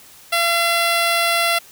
10% pulse tone, 681 Hz, F5, 44 cents flat, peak -7 dBFS, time 0.32-1.59 s, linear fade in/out 10 ms, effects white hiss -45 dBFS RMS until 1.71 s

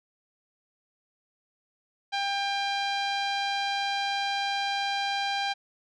sawtooth tone with low-pass filter, 797 Hz, G5, 28 cents sharp, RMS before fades -29 dBFS, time 2.12-5.54 s, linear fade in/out 20 ms, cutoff 4100 Hz, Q 2.3, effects none

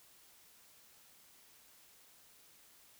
silence, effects white hiss -63 dBFS RMS until 2.99 s

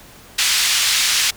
white band-pass noise, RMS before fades -17 dBFS, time 0.38-1.31 s, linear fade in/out 10 ms, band 2000 to 5700 Hz, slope 12 dB/octave, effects pink hiss -43 dBFS RMS until 1.36 s

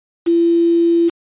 sine tone with quantisation, 338.1 Hz, E4, 44 cents sharp, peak -10 dBFS, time 0.26-1.1 s, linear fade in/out 20 ms, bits 5, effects resampled to 8000 Hz

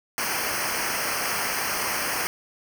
pink noise with comb filter, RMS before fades -27 dBFS, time 0.18-2.27 s, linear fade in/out 0 ms, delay 0.27 ms, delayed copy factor -0.95, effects none

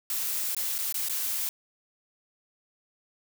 blue noise with dropouts, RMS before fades -30 dBFS, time 0.1-1.49 s, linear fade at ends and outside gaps 1 ms, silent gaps 0.548-0.566 / 0.781-0.787 / 0.925-0.943 / 1.086-1.096 s, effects none

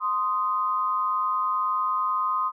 sine tone pair together, 1042.7 / 1244.5 Hz, C6 / D#6, -6 / 0 cents, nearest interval minor third, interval 306 cents, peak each -25 dBFS, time 0-2.52 s, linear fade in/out 50 ms, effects none

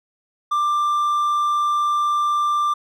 triangle tone, 1184 Hz, D6, 14 cents sharp, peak -15 dBFS, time 0.51-2.74 s, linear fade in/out 10 ms, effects none

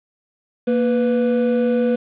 triangle tone pair together, 233.5 / 493.9 Hz, A#3 / B4, +3 / 0 cents, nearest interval octave + minor second, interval 1297 cents, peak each -16 dBFS, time 0.67-1.96 s, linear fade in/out 10 ms, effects resampled to 8000 Hz + 7-bit

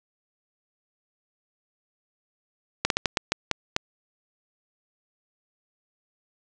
slowing click train, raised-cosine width 0.2 ms, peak -4 dBFS, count 8, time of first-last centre 2.85-3.764 s, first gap 52 ms, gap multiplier 1.3, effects resampled to 22050 Hz + 7-bit

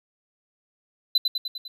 triangle tone with echo, 4021 Hz, B7, 30 cents sharp, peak -14 dBFS, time 1.15-1.18 s, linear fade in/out 5 ms, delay 100 ms, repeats 5, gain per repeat -4 dB, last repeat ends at 1.68 s, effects none

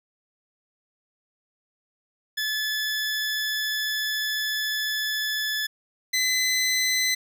20% pulse tone pair in turn, 1726 / 2025 Hz, A6 / B6, -34 / +43 cents, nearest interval minor third, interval 277 cents, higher second, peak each -20 / -16 dBFS, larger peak second, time 2.37-5.67 / 6.13-7.15 s, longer first, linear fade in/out 10 ms, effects none

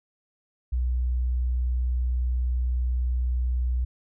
sine tone, 61.8 Hz, B1, 2 cents sharp, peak -22 dBFS, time 0.72-3.85 s, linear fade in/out 10 ms, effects none

